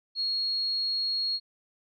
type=tone; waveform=sine; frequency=4300 Hz; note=C8; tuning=47 cents sharp; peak=-26 dBFS; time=0.15-1.4 s; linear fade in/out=50 ms; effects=none